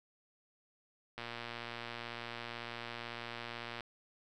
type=click train; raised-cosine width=0.3 ms; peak=-26 dBFS; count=311; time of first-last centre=1.18-3.807 s; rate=118 Hz; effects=none